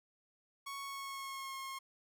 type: tone with pitch glide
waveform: sawtooth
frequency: 1108.7 to 1076.5 Hz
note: C#6 to C6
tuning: 0 to +49 cents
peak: -38 dBFS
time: 0.66-1.79 s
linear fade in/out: 10 ms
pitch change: -51 cents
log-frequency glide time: 0.81-1.57 s
effects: none